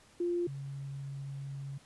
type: tone pair in turn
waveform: sine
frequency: 348.6 / 138.34 Hz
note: F4 / C#3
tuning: -3 / -3 cents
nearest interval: octave + major third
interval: 1600 cents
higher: first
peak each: -29 / -38 dBFS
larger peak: first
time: 0.2-0.47 / 0.47-1.78 s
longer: second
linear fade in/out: 5 ms
effects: pink hiss -61 dBFS RMS until 1.85 s + resampled to 24000 Hz